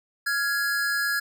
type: tone pair together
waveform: square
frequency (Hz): 1396.9 / 1667.7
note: F6 / G#6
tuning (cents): 0 / +7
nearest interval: minor third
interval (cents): 307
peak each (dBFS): -30 / -25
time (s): 0.26-1.2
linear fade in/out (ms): 10
effects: none